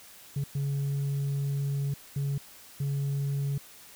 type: tone bursts at uneven times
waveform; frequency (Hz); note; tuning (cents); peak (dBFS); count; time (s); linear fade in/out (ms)
sine; 140; C#3; +18; -24; 4; 0.36-0.44 / 0.55-1.94 / 2.16-2.38 / 2.8-3.58; 5
effects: tanh soft clip ceiling -26 dBFS + white hiss -51 dBFS RMS until 3.95 s